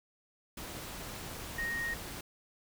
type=tone in noise; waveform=sine; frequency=1864.7 Hz; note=A#6; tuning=in tune; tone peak=-33 dBFS; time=1.58-1.94 s; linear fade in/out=5 ms; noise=pink; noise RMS=-43 dBFS; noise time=0.57-2.21 s; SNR=+7 dB; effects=none